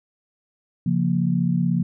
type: chord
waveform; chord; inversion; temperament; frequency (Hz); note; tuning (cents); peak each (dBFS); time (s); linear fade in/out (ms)
sine; Bb minor; first; equal; 138.59 / 174.61 / 233.1; Db3 / F3 / Bb3; 0 / 0 / 0; -24 / -20 / -25; 0.86-1.83; 5
effects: none